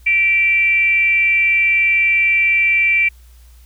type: tone with frequency modulation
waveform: sine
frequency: 2338 Hz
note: D7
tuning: 8 cents flat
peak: -11 dBFS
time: 0.06-3.09 s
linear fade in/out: 10 ms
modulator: 403 Hz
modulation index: 0.34
effects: added 60 Hz sine -41 dBFS peak until 3.65 s + white hiss -54 dBFS RMS until 3.65 s